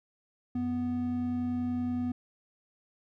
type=tone pair together; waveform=triangle; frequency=92.48 / 246.9 Hz; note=F#2 / B3; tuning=0 / 0 cents; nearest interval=octave + perfect fourth; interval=1700 cents; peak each=-37 / -27 dBFS; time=0.55-2.12 s; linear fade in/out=5 ms; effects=none